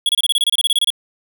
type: tone bursts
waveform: square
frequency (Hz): 3350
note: G#7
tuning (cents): +14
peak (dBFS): -13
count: 15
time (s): 0.06-0.903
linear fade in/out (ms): 2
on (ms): 31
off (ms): 27
effects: none